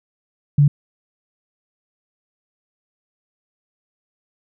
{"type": "tone", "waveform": "sine", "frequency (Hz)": 144.3, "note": "D3", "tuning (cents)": -30, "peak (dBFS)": -9, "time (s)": [0.58, 0.68], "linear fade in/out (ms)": 5, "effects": []}